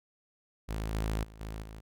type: tone with level steps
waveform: sawtooth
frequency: 53.9 Hz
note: A1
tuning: 35 cents flat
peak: -29 / -26 / -45 / -34 / -40 dBFS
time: 0.68-1.81 s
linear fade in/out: 20 ms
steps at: 0.93 / 1.23 / 1.4 / 1.62 s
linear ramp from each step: 10 ms
effects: none